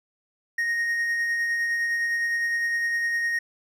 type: tone with tremolo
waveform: triangle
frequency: 1864.7 Hz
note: A#6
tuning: in tune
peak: -20 dBFS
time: 0.58-3.39 s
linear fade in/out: 5 ms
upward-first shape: sine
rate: 9.8 Hz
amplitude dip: 25%
effects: none